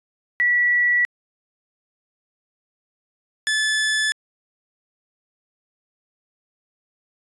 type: tone pair in turn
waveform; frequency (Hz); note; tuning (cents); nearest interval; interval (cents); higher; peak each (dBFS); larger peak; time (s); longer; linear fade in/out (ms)
sine / sawtooth; 1946 / 1733.7; B6 / A6; -26 / -26; major second; 200; first; -15; neither; 0.4-1.05 / 3.47-4.12; neither; 0
effects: resampled to 24000 Hz